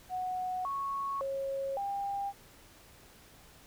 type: tone with pitch steps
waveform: sine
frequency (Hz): 737 / 1105 / 545 / 798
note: F#5 / C#6 / C#5 / G5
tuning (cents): -7 / -6 / -29 / +31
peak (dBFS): -32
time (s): 0.09-2.33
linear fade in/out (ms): 50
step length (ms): 560
effects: pink hiss -57 dBFS RMS until 3.66 s